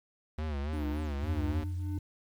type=tone with vibrato; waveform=square; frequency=74 Hz; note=D2; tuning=14 cents sharp; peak=-33 dBFS; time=0.38-1.64 s; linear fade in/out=5 ms; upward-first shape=sine; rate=3.5 Hz; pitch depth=110 cents each way
type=tone with tremolo; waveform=triangle; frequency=300 Hz; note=D4; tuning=37 cents sharp; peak=-32 dBFS; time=0.73-1.98 s; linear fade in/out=2 ms; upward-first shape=triangle; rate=1.7 Hz; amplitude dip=95%
type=tone; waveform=sine; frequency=88.9 Hz; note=F2; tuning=31 cents sharp; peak=-32 dBFS; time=1.23-1.99 s; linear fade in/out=5 ms
effects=low-pass 4000 Hz 12 dB/octave + 10-bit